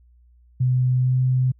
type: tone with pitch glide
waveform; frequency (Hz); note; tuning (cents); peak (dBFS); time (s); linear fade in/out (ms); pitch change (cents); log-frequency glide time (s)
sine; 126.9 to 128.3; B2 to C3; +47 to -34; -16; 0.6-1.52; 10; +19; 1-1.14
effects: added 60 Hz sine -51 dBFS peak until 1.59 s